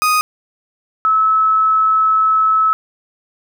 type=tone pair in turn; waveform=35% pulse / sine; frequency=1244.5 / 1298.4 Hz; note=D#6 / E6; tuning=0 / -27 cents; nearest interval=minor second; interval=73 cents; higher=second; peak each=-10 dBFS; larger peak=neither; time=0.02-0.21 / 1.05-2.73 s; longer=second; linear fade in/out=0 ms; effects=none